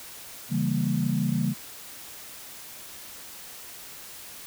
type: chord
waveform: sine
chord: C# diminished seventh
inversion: none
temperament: equal with one note detuned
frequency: 138.59 / 164.81 / 196 / 230.7 Hz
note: C#3 / E3 / G3 / Bb3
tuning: 0 / 0 / 0 / -18 cents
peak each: -28 dBFS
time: 0.49-1.55 s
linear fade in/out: 50 ms
effects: tanh soft clip ceiling -12 dBFS + white hiss -43 dBFS RMS until 4.46 s